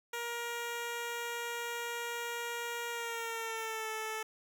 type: tone with pitch glide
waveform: 10% pulse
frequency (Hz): 472.1 to 437.9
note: A#4 to A4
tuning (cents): +22 to -8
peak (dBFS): -28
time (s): 0.13-4.23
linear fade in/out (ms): 5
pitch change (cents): -130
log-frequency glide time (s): 2.9-3.9
effects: none